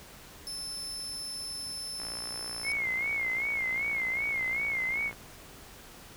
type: tone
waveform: 30% pulse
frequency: 5274 Hz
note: E8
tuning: in tune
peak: -32 dBFS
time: 0.47-2.72 s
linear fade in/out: 0 ms
type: click train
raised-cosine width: 0.5 ms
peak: -28 dBFS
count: 184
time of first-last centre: 2-5.128 s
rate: 58.5 Hz
type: tone with vibrato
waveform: sine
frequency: 2143 Hz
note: C7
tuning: 41 cents sharp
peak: -28 dBFS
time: 2.63-5.12 s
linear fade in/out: 50 ms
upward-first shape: sine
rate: 2.6 Hz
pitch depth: 81 cents each way
effects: pink hiss -50 dBFS RMS until 6.16 s